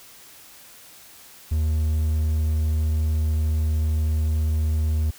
triangle tone, 77.78 Hz, D#2, in tune, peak -17 dBFS, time 1.51-5.11 s, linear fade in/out 10 ms, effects white hiss -47 dBFS RMS until 5.18 s

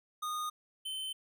square tone pair in turn, 1231 / 3073 Hz, D#6 / G7, -19 / -35 cents, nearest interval octave + major third, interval 1584 cents, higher second, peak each -35 / -37 dBFS, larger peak first, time 0.22-0.5 / 0.85-1.13 s, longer neither, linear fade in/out 10 ms, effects none

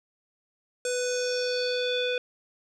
square tone with low-pass filter sweep, 496.3 Hz, B4, 8 cents sharp, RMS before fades -28 dBFS, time 0.85-2.18 s, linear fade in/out 2 ms, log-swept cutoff 8000 to 3000 Hz, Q 5.1, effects none

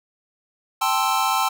square chord, A minor seventh, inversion third, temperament equal, 784 / 880 / 1046.5 / 1318.5 Hz, G5 / A5 / C6 / E6, 0 / 0 / 0 / 0 cents, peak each -25 dBFS, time 0.81-1.49 s, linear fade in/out 10 ms, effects none

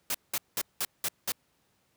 white noise bursts, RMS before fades -30 dBFS, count 6, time 0.1-1.32 s, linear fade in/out 2 ms, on 45 ms, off 190 ms, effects pink hiss -71 dBFS RMS until 1.96 s + high-pass 80 Hz 12 dB/octave

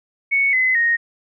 sine tone with pitch steps, 2217 / 2033 / 1864.3 Hz, C#7 / B6 / A#6, 0 / +50 / 0 cents, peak -14 dBFS, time 0.31-0.97 s, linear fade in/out 20 ms, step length 220 ms, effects none

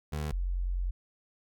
25% pulse / sine tone pair in turn, 75.4 / 44.83 Hz, D2 / F1, +46 / +46 cents, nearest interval major sixth, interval 900 cents, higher first, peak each -28 dBFS, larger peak neither, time 0.12-0.32 / 0.32-0.91 s, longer second, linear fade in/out 10 ms, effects none

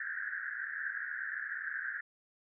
pink band-pass noise, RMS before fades -39 dBFS, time 0-2.01 s, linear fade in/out 5 ms, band 1500 to 1800 Hz, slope 96 dB/octave, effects none

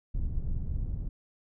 pink low-pass noise, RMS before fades -31 dBFS, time 0.14-1.09 s, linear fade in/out 10 ms, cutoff 100 Hz, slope 12 dB/octave, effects none

